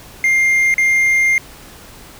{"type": "tone with dropouts", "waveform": "triangle", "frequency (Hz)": 2110, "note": "C7", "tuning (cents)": 14, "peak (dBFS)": -9, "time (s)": [0.24, 1.38], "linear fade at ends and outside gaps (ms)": 1, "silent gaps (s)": [0.741, 0.781], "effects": ["pink hiss -39 dBFS RMS until 2.19 s"]}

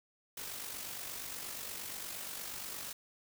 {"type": "noise with amplitude modulation", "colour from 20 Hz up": "white", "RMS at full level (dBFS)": -41, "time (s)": [0.37, 2.93], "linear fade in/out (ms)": 5, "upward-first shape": "sine", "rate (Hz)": 48.5, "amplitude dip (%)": 45, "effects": []}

